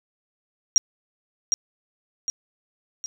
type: tone with echo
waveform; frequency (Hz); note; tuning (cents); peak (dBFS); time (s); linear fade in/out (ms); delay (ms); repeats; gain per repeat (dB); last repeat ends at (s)
sine; 5700; F8; +34; -11; 0.76-0.78; 0; 760; 3; -6; 3.06
effects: none